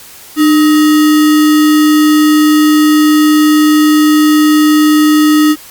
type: tone with sample-and-hold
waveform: sine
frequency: 303.2 Hz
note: D#4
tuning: 45 cents flat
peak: -4 dBFS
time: 0.36-5.56 s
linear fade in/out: 50 ms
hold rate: 1575 Hz
effects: white hiss -34 dBFS RMS until 5.7 s + Opus 48 kbps